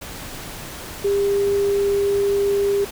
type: tone in noise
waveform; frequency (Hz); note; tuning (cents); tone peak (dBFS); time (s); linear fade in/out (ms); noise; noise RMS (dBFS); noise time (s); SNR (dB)
sine; 400.6; G4; +38; -16; 1.04-2.85; 10; pink; -34; 0.01-2.91; +15
effects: none